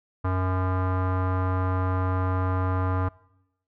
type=tone with low-pass filter; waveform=square; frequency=92.7 Hz; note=F#2; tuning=4 cents sharp; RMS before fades=-25 dBFS; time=0.24-3.09 s; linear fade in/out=10 ms; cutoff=1200 Hz; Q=3.4; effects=noise-tail reverb RT60 0.9 s tail -23 dB re dry